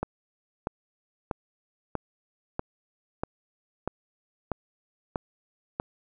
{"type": "click train", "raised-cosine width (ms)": 1, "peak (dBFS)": -14, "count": 10, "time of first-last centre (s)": [0.03, 5.799], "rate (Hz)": 1.56, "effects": []}